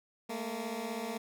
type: beating tone pair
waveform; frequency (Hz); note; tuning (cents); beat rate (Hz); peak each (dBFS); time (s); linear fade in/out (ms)
15% pulse; 215 / 231; A3 / A#3; -40 / -16; 16; -34 / -31; 0.29-1.18; 10
effects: none